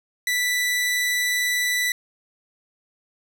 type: tone with vibrato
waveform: sawtooth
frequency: 1975.5 Hz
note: B6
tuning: in tune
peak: -17 dBFS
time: 0.27-1.92 s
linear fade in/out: 2 ms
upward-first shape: triangle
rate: 20 Hz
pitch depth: 9 cents each way
effects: none